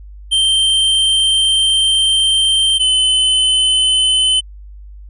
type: tone pair in turn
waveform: square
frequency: 3136 / 3041 Hz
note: G7 / F#7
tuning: 0 / +47 cents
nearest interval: minor second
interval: 53 cents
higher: first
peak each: -11 dBFS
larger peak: neither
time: 0.31-2.79 / 2.79-4.41 s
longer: first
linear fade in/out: 20 ms
effects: added 50 Hz sine -32 dBFS peak until 5.09 s + resampled to 24000 Hz